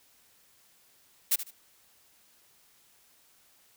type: noise with echo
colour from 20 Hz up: blue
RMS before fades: -24 dBFS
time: 1.31-1.36 s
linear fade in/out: 10 ms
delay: 75 ms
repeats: 2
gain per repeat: -12 dB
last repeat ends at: 1.51 s
effects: white hiss -63 dBFS RMS until 3.76 s